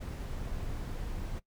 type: noise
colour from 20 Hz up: brown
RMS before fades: -37 dBFS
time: 0-1.4 s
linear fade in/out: 20 ms
effects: noise-tail reverb RT60 0.1 s tail -19 dB re dry